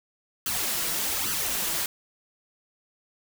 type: noise with flanger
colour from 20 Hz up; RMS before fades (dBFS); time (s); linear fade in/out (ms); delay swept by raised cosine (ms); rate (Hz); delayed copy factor
white; -28; 0.46-1.86; 2; 0.65 to 6.25; 1.2; +0.7
effects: none